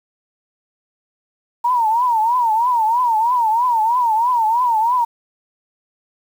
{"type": "tone with vibrato", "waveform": "sine", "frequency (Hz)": 932.3, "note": "A#5", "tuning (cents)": 0, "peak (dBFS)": -13, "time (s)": [1.64, 5.05], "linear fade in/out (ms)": 10, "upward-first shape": "triangle", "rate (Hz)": 3.1, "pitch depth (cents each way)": 160, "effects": ["7-bit"]}